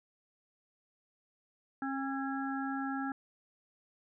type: harmonic tone with a mistuned harmonic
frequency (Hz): 270.3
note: C#4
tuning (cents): -44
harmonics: 1 / 3 / 5 / 6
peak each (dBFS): -35 / -40 / -42 / -43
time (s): 1.82-3.12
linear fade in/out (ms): 2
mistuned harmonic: 6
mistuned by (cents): +34
effects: none